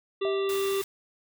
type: harmonic tone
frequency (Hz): 392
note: G4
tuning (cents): 0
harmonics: 1 / 3 / 5 / 7 / 9 / 10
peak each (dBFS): -25 / -37 / -45 / -41 / -41 / -49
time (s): 0.21-0.82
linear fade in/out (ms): 10
type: tone with exponential decay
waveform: sine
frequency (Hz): 647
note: E5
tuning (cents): -32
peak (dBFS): -29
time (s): 0.25-0.71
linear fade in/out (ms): 0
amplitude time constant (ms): 99
type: band-stop noise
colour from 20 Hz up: white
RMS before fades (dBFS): -39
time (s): 0.49-0.84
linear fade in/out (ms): 2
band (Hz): 230 to 800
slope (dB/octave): 96
effects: none